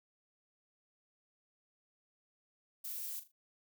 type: noise with echo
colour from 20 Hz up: violet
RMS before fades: -42 dBFS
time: 2.84-3.2 s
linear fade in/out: 10 ms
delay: 40 ms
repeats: 3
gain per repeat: -11 dB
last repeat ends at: 3.32 s
effects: none